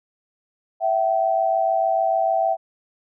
sine tone pair together, 660.3 / 767 Hz, E5 / G5, +3 / -38 cents, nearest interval minor third, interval 259 cents, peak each -20 dBFS, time 0.8-2.57 s, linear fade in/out 50 ms, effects none

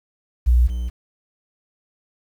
sine / triangle tone pair in turn, 60.6 / 60.22 Hz, B1 / B1, -32 / -43 cents, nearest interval unison, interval 11 cents, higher first, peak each -11 / -20 dBFS, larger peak first, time 0.46-0.68 / 0.68-0.9 s, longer neither, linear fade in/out 20 ms, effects 8-bit

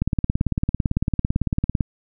click train, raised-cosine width 5 ms, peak -7 dBFS, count 33, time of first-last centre 0.02-1.808 s, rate 17.9 Hz, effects none

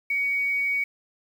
sine tone with quantisation, 2247 Hz, C#7, 23 cents sharp, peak -22 dBFS, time 0.1-0.84 s, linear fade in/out 5 ms, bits 8, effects none

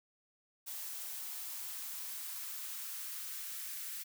blue noise with high-pass filter sweep, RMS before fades -43 dBFS, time 0.66-4.04 s, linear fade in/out 20 ms, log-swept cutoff 660 to 1600 Hz, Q 1.6, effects none

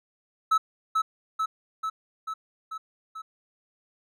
triangle tone with echo, 1302 Hz, E6, 22 cents flat, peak -16 dBFS, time 0.51-0.58 s, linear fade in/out 10 ms, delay 440 ms, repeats 6, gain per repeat -3 dB, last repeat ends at 3.22 s, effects none

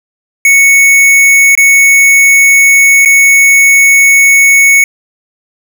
square tone with dropouts, 2216 Hz, C#7, 1 cent flat, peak -3 dBFS, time 0.45-4.84 s, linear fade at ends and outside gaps 2 ms, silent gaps 1.552-1.575 / 3.05-3.057 s, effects none

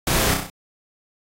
pink noise with echo, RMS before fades -21 dBFS, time 0.07-0.34 s, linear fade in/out 2 ms, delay 32 ms, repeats 5, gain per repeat -4 dB, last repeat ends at 0.5 s, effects AAC 48 kbps

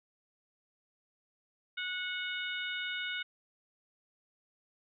harmonic tone, 733 Hz, F#5, 16 cents flat, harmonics 2 / 3 / 4 / 5, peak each -38 / -40 / -41 / -42 dBFS, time 1.77-3.23 s, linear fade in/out 10 ms, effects none

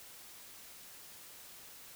silence, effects white hiss -53 dBFS RMS until 1.95 s

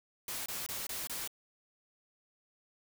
white noise bursts, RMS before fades -39 dBFS, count 5, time 0.28-1.276 s, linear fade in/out 2 ms, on 180 ms, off 24 ms, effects none

